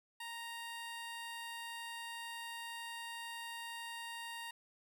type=tone; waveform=15% pulse; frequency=931 Hz; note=A#5; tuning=2 cents flat; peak=-37 dBFS; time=0.2-4.51 s; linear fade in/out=5 ms; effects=none